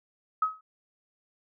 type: tone with exponential decay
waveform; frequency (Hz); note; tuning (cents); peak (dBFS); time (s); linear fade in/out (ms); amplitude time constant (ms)
sine; 1274; D#6; +41; -19; 0.42-0.61; 5; 41
effects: none